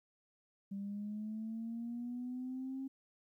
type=linear sweep; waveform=sine; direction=up; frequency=196.2 to 269.3 Hz; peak=-38 dBFS; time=0.71-2.88 s; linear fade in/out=10 ms; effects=tanh soft clip ceiling -34 dBFS + 13-bit